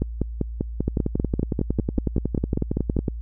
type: two click trains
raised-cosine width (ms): 3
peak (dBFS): -9 / -9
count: 25 / 16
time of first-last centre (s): 0.88-3.082 / 0.02-2.967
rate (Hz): 10.9 / 5.09
effects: added 57 Hz sine -29 dBFS peak until 3.21 s